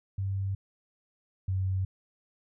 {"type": "tone pair in turn", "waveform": "sine", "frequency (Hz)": [97.3, 94.58], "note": ["G2", "F#2"], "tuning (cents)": [-12, 39], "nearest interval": "unison", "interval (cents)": 49, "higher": "first", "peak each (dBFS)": [-28, -26], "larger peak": "second", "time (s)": [[0.18, 0.55], [1.48, 1.85]], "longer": "neither", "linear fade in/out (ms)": 5, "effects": []}